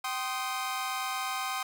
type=chord; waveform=sawtooth; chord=C minor; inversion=second; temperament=equal with one note detuned; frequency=772.8 / 1046.5 / 1244.5 Hz; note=G5 / C6 / Eb6; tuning=-25 / 0 / 0 cents; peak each=-32 dBFS; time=0.04-1.63 s; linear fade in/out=5 ms; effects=none